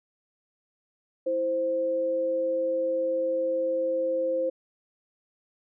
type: tone pair together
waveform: sine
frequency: 329.3 / 523.3 Hz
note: E4 / C5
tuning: -2 / 0 cents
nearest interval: minor sixth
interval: 802 cents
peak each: -34 / -24 dBFS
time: 1.26-4.5 s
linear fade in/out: 10 ms
effects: none